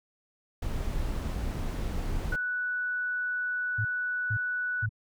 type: noise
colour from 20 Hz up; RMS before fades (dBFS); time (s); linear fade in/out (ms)
brown; -31; 0.62-2.36; 5
type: tone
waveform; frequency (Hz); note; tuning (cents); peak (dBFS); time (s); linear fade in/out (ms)
sine; 1480; F#6; 0; -28; 2.32-4.86; 5
type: tone bursts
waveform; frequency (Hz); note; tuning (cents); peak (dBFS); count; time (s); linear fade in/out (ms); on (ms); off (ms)
sine; 108.5; A2; -24; -27; 3; 3.78-4.893; 10; 71; 450
effects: none